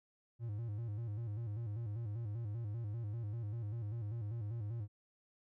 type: tone with vibrato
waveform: triangle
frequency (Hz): 110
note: A2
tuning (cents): 0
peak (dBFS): -36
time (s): 0.39-4.88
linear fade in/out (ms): 50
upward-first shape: square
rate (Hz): 5.1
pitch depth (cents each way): 110
effects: none